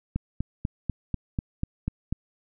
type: click train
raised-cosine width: 5 ms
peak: -14 dBFS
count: 9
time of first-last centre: 0.16-2.126 s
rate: 4.07 Hz
effects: none